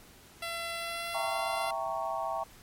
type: tone with pitch glide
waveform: 10% pulse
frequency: 675 to 687.6 Hz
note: E5 to F5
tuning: +41 to -27 cents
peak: -26 dBFS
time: 0.42-1.71 s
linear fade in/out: 5 ms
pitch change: +32 cents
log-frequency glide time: 0.79-1.41 s
type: chord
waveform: sine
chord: E diminished seventh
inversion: none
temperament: equal with one note detuned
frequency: 659.3 / 784 / 922.2 / 1108.7 Hz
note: E5 / G5 / Bb5 / Db6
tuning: 0 / 0 / -19 / 0 cents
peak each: -35 / -36 / -37 / -37 dBFS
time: 1.14-2.44 s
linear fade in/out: 10 ms
effects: pink hiss -55 dBFS RMS until 2.62 s + MP3 64 kbps